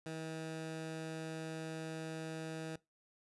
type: tone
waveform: 15% pulse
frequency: 160 Hz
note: D#3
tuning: 49 cents sharp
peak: -35 dBFS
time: 0.06-2.76 s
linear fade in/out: 2 ms
effects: noise-tail reverb RT60 0.2 s tail -20 dB re dry + resampled to 24000 Hz